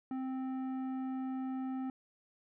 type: tone with tanh clipping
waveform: sine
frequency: 261.4 Hz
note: C4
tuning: 1 cent flat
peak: -37 dBFS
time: 0.11-1.9 s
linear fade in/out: 2 ms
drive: 11 dB
effects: none